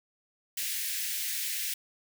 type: high-pass noise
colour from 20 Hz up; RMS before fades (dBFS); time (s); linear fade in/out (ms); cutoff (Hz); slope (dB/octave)
white; -33; 0.57-1.74; 5; 1700; 48
effects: none